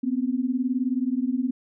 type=beating tone pair; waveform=sine; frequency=245.1 / 264.1 Hz; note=B3 / C4; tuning=-13 / +16 cents; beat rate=19 Hz; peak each=-25 dBFS; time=0.03-1.51 s; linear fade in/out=10 ms; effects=none